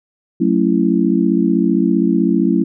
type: chord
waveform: sine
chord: F# minor seventh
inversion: none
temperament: just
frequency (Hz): 185 / 222 / 277.5 / 333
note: F#3 / A3 / C#4 / E4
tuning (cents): 0 / +16 / +2 / +18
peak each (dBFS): -17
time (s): 0.4-2.64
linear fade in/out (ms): 10
effects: none